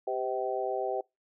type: harmonic tone with a mistuned harmonic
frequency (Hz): 128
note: C3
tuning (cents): -38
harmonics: 3 / 4 / 5 / 6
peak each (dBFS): -34 / -35 / -35 / -34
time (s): 0.07-1.01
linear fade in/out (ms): 5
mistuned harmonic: 3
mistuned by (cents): +38
effects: noise-tail reverb RT60 0.2 s tail -24 dB re dry